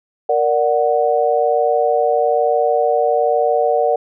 sine chord, Bb augmented, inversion none, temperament equal, 466.2 / 587.3 / 740 Hz, Bb4 / D5 / F#5, 0 / 0 / 0 cents, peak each -17 dBFS, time 0.29-3.96 s, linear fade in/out 5 ms, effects none

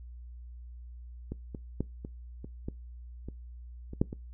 clicks, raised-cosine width 3 ms, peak -23 / -25 / -17 / -26 / -28 / -22 / -27 / -28 / -11 / -24 dBFS, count 10, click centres 1.32 / 1.548 / 1.806 / 2.049 / 2.445 / 2.685 / 3.286 / 3.934 / 4.015 / 4.129 s, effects noise-tail reverb RT60 0.2 s tail -22 dB re dry + added 60 Hz sine -43 dBFS peak until 4.33 s

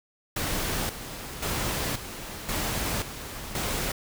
pink noise with tremolo, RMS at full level -29 dBFS, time 0.36-3.92 s, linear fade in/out 5 ms, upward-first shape square, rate 0.94 Hz, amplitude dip 65%, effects none

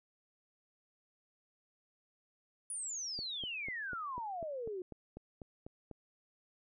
sine exponential sweep, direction down, 9956 to 353.6 Hz, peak -38 dBFS, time 2.7-4.82 s, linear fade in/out 2 ms
click train, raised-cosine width 2 ms, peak -33 dBFS, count 12, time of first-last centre 3.19-5.913 s, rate 4.04 Hz
effects none

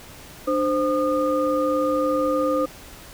sine tone cluster, 297.8 / 521 / 1220 Hz, D4 / C5 / D#6, +24 / -7 / -34 cents, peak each -24 / -21 / -26 dBFS, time 0.47-2.66 s, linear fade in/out 10 ms, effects pink hiss -43 dBFS RMS until 3.13 s

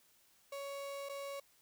35% pulse tone with dropouts, 558 Hz, C#5, 11 cents sharp, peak -40 dBFS, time 0.52-1.4 s, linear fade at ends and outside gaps 5 ms, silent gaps 1.089-1.094 s, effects white hiss -69 dBFS RMS until 1.61 s

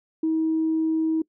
sine tone, 319.6 Hz, D#4, 47 cents sharp, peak -19 dBFS, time 0.23-1.22 s, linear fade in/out 5 ms, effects noise-tail reverb RT60 0.1 s tail -23 dB re dry + tanh soft clip ceiling -15 dBFS

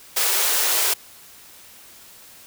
white high-pass noise, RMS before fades -20 dBFS, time 0.16-0.94 s, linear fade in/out 10 ms, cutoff 350 Hz, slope 96 dB/octave, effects white hiss -46 dBFS RMS until 2.46 s

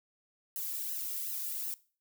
violet noise with flanger, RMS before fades -37 dBFS, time 0.56-1.74 s, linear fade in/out 0 ms, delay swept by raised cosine 0.85 to 1.95 ms, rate 2.7 Hz, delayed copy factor -1, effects noise-tail reverb RT60 0.4 s tail -20 dB re dry

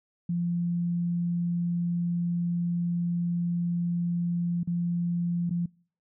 sine tone with dropouts, 172.9 Hz, F3, 17 cents flat, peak -25 dBFS, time 0.29-5.66 s, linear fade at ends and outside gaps 5 ms, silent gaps 4.633-4.673 / 5.496-5.507 s, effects noise-tail reverb RT60 0.5 s tail -26 dB re dry

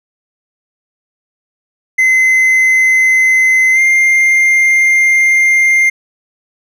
triangle tone with pitch glide, 2052 to 2106 Hz, C7 to C7, -34 to +11 cents, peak -5 dBFS, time 1.98-5.9 s, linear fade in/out 10 ms, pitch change +45 cents, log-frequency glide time 3.73-3.79 s, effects none

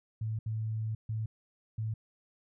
sine tone bursts at uneven times, 110 Hz, A2, in tune, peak -31 dBFS, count 4, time 0.21-0.39 / 0.46-0.95 / 1.09-1.26 / 1.78-1.94 s, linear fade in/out 5 ms, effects none

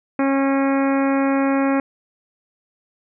harmonic tone, 273.1 Hz, C#4, 26 cents flat, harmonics 1 / 2 / 3 / 4 / 5 / 6 / 7 / 8 / 9, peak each -17 / -23 / -27 / -29 / -31 / -33 / -34 / -35 / -36 dBFS, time 0.19-1.8 s, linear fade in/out 2 ms, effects none

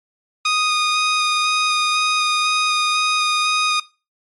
15% pulse tone with vibrato, 1238 Hz, D#6, 9 cents flat, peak -9 dBFS, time 0.45-3.8 s, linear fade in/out 5 ms, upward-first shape square, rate 2 Hz, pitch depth 8 cents each way, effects noise-tail reverb RT60 0.3 s tail -19 dB re dry + MP3 48 kbps

